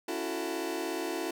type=chord; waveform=sawtooth; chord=F# minor seventh; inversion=second; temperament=just; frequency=277.5 / 333 / 370 / 444 Hz; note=C#4 / E4 / F#4 / A4; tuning=+2 / +18 / 0 / +16 cents; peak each=-37 / -31 / -33 / -35 dBFS; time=0.08-1.31 s; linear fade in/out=5 ms; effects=none